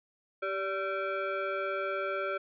sine tone with frequency modulation, 390 Hz, G4, 9 cents flat, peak -30 dBFS, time 0.42-2.38 s, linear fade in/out 10 ms, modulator 968 Hz, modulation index 1.6, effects none

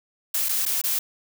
blue noise with dropouts, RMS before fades -24 dBFS, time 0.34-0.99 s, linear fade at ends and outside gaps 5 ms, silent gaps 0.487-0.491 / 0.654-0.661 / 0.816-0.838 s, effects none

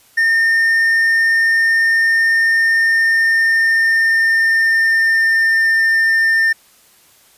triangle tone with pitch glide, 1818 to 1803.4 Hz, A#6 to A6, -44 to +42 cents, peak -9 dBFS, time 0.17-6.53 s, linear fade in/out 10 ms, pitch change -14 cents, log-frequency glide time 2.55-5.75 s, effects white hiss -50 dBFS RMS until 7.37 s + resampled to 32000 Hz

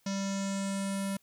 square tone with low-pass filter sweep, 196 Hz, G3, in tune, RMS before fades -33 dBFS, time 0.06-1.17 s, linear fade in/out 5 ms, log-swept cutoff 5800 to 11000 Hz, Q 4, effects white hiss -69 dBFS RMS until 1.22 s

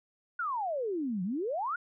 sine exponential two-way sweep, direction down then up, 1480 to 173.8 to 1480 Hz, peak -30 dBFS, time 0.39-1.76 s, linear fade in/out 5 ms, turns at 1.23 s, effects none

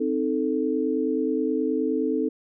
sine chord, A diminished, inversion first, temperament equal, 261.6 / 311.1 / 440 Hz, C4 / Eb4 / A4, 0 / 0 / 0 cents, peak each -26 dBFS, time 0-2.29 s, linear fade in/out 10 ms, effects none

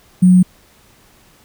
sine tone with sample-and-hold, 182.2 Hz, F#3, 26 cents flat, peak -5 dBFS, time 0.22-0.43 s, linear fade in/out 10 ms, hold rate 8820 Hz, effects pink hiss -50 dBFS RMS until 1.44 s

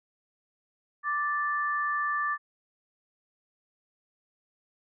sine tone pair together, 1174.7 / 1760.1 Hz, D6 / A6, 0 / 0 cents, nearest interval perfect fifth, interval 700 cents, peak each -28 / -30 dBFS, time 1.03-2.38 s, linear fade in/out 50 ms, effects none

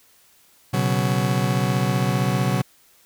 40% pulse chord, B suspended second, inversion none, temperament just, 123.47 / 138.9 / 185.21 Hz, B2 / C#3 / F#3, 0 / +4 / +2 cents, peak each -22 / -23 / -23 dBFS, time 0.73-2.62 s, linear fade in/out 10 ms, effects white hiss -56 dBFS RMS until 3.05 s

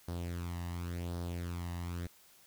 sawtooth tone with flanger, 86.8 Hz, F2, 10 cents flat, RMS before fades -39 dBFS, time 0.08-2.07 s, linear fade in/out 5 ms, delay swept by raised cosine 0.2 to 1.06 ms, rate 0.91 Hz, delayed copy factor +0.65, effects white hiss -62 dBFS RMS until 2.46 s

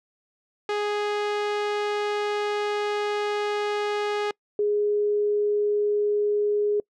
sawtooth / sine tone pair in turn, 415.1 / 415.1 Hz, G#4 / G#4, -1 / -1 cents, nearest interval unison, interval 0 cents, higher neither, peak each -20 dBFS, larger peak neither, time 0.69-4.31 / 4.59-6.8 s, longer first, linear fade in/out 2 ms, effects noise-tail reverb RT60 0.1 s tail -26 dB re dry + low-pass 4000 Hz 12 dB/octave

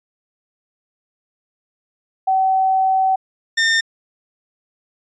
sine / sawtooth tone pair in turn, 762 / 1812.4 Hz, G5 / A#6, -49 / -49 cents, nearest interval octave + minor third, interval 1500 cents, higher second, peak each -13 / -10 dBFS, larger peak second, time 2.27-3.16 / 3.57-3.81 s, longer first, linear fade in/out 10 ms, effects resampled to 16000 Hz

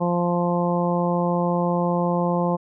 harmonic tone, 174.61 Hz, F3, in tune, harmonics 1 / 2 / 3 / 4 / 5 / 6, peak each -22 / -28 / -25 / -30 / -28 / -30 dBFS, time 0-2.57 s, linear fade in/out 20 ms, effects none

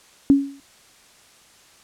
sine tone with exponential decay, 278 Hz, C#4, 5 cents sharp, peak -7 dBFS, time 0.3-0.6 s, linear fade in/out 0 ms, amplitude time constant 65 ms, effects white hiss -52 dBFS RMS until 1.83 s + low-pass 9000 Hz 12 dB/octave

